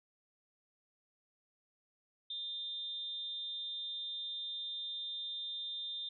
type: tone with amplitude modulation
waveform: sine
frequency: 3600 Hz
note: A7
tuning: 39 cents sharp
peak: -36 dBFS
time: 2.3-6.09 s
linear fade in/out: 5 ms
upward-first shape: sine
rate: 283 Hz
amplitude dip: 55%
effects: none